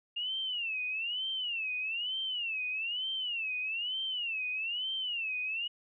sine tone with vibrato, 2792 Hz, F7, 1 cent flat, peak -32 dBFS, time 0.16-5.68 s, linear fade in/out 10 ms, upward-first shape sine, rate 1.1 Hz, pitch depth 200 cents each way, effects none

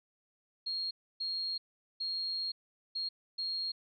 sine tone bursts at uneven times, 4258 Hz, C8, 30 cents sharp, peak -33 dBFS, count 5, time 0.66-0.91 / 1.2-1.58 / 2-2.52 / 2.95-3.09 / 3.38-3.72 s, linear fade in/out 10 ms, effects none

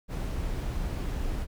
brown noise, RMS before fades -31 dBFS, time 0.08-1.47 s, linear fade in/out 50 ms, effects none

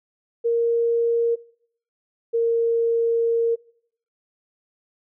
sine tone pair in turn, 466.2 / 462.4 Hz, A#4 / A#4, 0 / -14 cents, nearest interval unison, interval 14 cents, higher first, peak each -17 dBFS, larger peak neither, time 0.44-1.36 / 2.33-3.56 s, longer second, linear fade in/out 20 ms, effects noise-tail reverb RT60 0.6 s tail -21 dB re dry

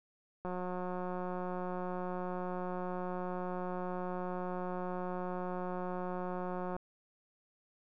click train, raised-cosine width 1 ms, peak -26 dBFS, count 1144, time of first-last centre 0.45-6.765 s, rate 181 Hz, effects none

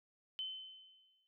sine tone with exponential decay, 3059 Hz, G7, 43 cents flat, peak -37 dBFS, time 0.39-1.27 s, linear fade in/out 0 ms, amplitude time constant 190 ms, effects none

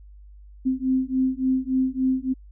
sine beating tone pair, 258.8 / 262.3 Hz, C4 / C4, -19 / +4 cents, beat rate 3.5 Hz, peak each -23 dBFS, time 0.65-2.34 s, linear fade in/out 20 ms, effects added 50 Hz sine -43 dBFS peak until 2.51 s

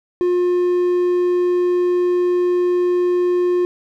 triangle tone, 356.4 Hz, F4, 35 cents sharp, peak -12 dBFS, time 0.21-3.65 s, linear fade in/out 0 ms, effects none

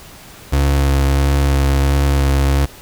35% pulse tone with vibrato, 69.3 Hz, C#2, in tune, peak -10 dBFS, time 0.52-2.66 s, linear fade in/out 10 ms, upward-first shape sine, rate 1.5 Hz, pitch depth 17 cents each way, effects pink hiss -39 dBFS RMS until 2.81 s

